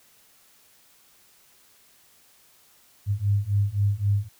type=beating tone pair; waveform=sine; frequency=99.4 / 103.2 Hz; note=G2 / G#2; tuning=+25 / -10 cents; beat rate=3.8 Hz; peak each=-24 / -23 dBFS; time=3.06-4.29 s; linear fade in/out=50 ms; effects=white hiss -58 dBFS RMS until 4.39 s